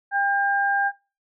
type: tone pair together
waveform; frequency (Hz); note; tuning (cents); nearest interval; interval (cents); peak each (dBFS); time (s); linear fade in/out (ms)
sine; 798 / 1602.9; G5 / G6; +31 / +38; octave; 1207; -22; 0.11-0.92; 50
effects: noise-tail reverb RT60 0.3 s tail -19 dB re dry